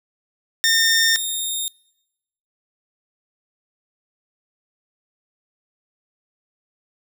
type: tone pair in turn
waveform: 15% pulse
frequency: 1818 / 3678 Hz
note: A#6 / A#7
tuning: -44 / -24 cents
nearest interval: octave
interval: 1220 cents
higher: second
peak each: -8 / -16 dBFS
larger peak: first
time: 0.64-1.16 / 1.16-1.68 s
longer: neither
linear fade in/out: 0 ms
effects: noise-tail reverb RT60 0.9 s tail -25 dB re dry